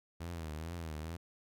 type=tone with vibrato; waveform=sawtooth; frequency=81.1 Hz; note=E2; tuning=28 cents flat; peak=-36 dBFS; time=0.2-1.17 s; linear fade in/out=10 ms; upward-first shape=triangle; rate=2.3 Hz; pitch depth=130 cents each way; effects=none